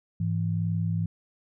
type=tone pair together; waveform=sine; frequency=104.2 / 166.08 Hz; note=G#2 / E3; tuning=+6 / +13 cents; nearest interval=minor sixth; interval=807 cents; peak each=-27 dBFS; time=0.2-1.06 s; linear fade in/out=5 ms; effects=none